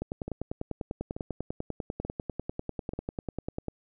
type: two click trains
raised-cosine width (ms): 2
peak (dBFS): -22 / -19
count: 4 / 38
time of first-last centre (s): 0.28-2.935 / 0.02-3.683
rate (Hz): 1.13 / 10.1
effects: none